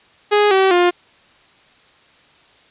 sawtooth tone with pitch steps, 415.3 / 383 / 353.3 Hz, G#4 / G4 / F4, 0 / -40 / +20 cents, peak -7 dBFS, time 0.31-0.91 s, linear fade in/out 20 ms, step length 200 ms, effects white hiss -51 dBFS RMS until 2.7 s + resampled to 8000 Hz

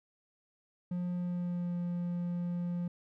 triangle tone with pitch glide, 177.6 to 174.95 Hz, F3 to F3, +29 to +3 cents, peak -30 dBFS, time 0.91-2.88 s, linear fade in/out 5 ms, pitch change -26 cents, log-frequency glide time 1.14-1.77 s, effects none

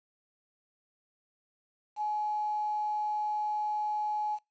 sine tone with quantisation, 845 Hz, G#5, 30 cents sharp, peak -29 dBFS, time 1.96-4.39 s, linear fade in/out 50 ms, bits 9, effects noise-tail reverb RT60 0.2 s tail -24 dB re dry + resampled to 16000 Hz

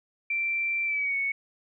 sine tone with pitch glide, 2349 to 2217 Hz, D7 to C#7, 0 to 0 cents, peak -25 dBFS, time 0.3-1.32 s, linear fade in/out 5 ms, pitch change -100 cents, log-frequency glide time 0.85-1.16 s, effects none

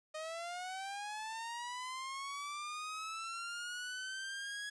sawtooth linear sweep, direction up, 616 to 1675 Hz, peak -37 dBFS, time 0.14-4.7 s, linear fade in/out 10 ms, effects resampled to 22050 Hz + 11-bit

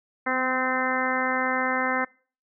harmonic tone with a mistuned harmonic, 258.2 Hz, C4, 23 cents flat, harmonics 1 / 2 / 3 / 4 / 5 / 6 / 7 / 8, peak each -31 / -31 / -31 / -31 / -31 / -31 / -31 / -31 dBFS, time 0.26-2.05 s, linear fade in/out 10 ms, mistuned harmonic 1, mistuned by -17 cents, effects noise-tail reverb RT60 0.4 s tail -23 dB re dry

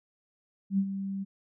sine tone with ADSR envelope, 195.2 Hz, G3, 7 cents flat, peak -21 dBFS, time 0.7-1.25 s, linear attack 82 ms, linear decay 67 ms, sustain -10 dB, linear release 25 ms, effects none

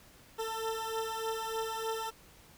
20% pulse beating tone pair, 445.1 / 448.4 Hz, A4 / A4, +20 / +33 cents, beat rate 3.3 Hz, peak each -31 / -33 dBFS, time 0.38-2.11 s, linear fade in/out 20 ms, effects pink hiss -58 dBFS RMS until 2.57 s

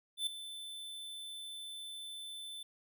square tone with ADSR envelope, 3526 Hz, A7, 3 cents sharp, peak -31 dBFS, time 0.17-2.63 s, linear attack 98 ms, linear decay 4 ms, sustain -13 dB, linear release 5 ms, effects none

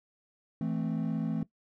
triangle chord, A minor, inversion second, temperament equal, 164.81 / 220 / 261.6 Hz, E3 / A3 / C4, 0 / 0 / 0 cents, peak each -30 / -30 / -33 dBFS, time 0.61-1.43 s, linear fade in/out 2 ms, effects noise-tail reverb RT60 0.1 s tail -19 dB re dry + tanh soft clip ceiling -21 dBFS

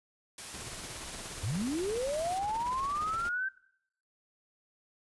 white noise, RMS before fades -43 dBFS, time 0.38-2.38 s, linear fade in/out 2 ms
pink noise with tremolo, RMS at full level -43 dBFS, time 0.54-3.29 s, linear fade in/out 0 ms, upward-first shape sine, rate 17 Hz, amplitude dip 50%
sine linear sweep, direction up, 82.1 to 1568 Hz, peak -30 dBFS, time 1.43-3.49 s, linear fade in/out 10 ms
effects noise-tail reverb RT60 0.7 s tail -21 dB re dry + resampled to 24000 Hz

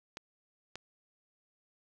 clicks, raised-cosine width 0.2 ms, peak -24 dBFS, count 2, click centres 0.171 / 0.756 s, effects none

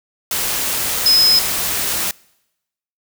sine tone in noise, 5100 Hz, D#8, 42 cents sharp, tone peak -9 dBFS, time 1.06-1.39 s, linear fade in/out 2 ms, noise white, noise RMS -20 dBFS, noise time 0.31-2.11 s, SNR +8 dB, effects noise-tail reverb RT60 0.9 s tail -25 dB re dry

